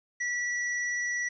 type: tone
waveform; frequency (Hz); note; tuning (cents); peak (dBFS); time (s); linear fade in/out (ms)
square; 1947; B6; -25; -29; 0.2-1.29; 10
effects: resampled to 16000 Hz + 10-bit